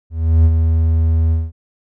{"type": "tone with ADSR envelope", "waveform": "triangle", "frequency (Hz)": 81, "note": "E2", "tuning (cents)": -30, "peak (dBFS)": -4, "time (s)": [0.1, 1.52], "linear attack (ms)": 350, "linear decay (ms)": 49, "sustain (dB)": -5, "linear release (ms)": 200, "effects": []}